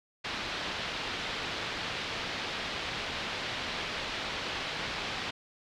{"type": "low-pass noise", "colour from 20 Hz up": "white", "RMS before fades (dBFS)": -36, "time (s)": [0.24, 5.31], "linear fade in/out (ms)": 10, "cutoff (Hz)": 4000, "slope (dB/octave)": 24, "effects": []}